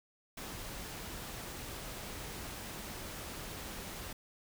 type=noise; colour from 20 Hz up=pink; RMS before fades=-44 dBFS; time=0.37-4.13 s; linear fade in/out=5 ms; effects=none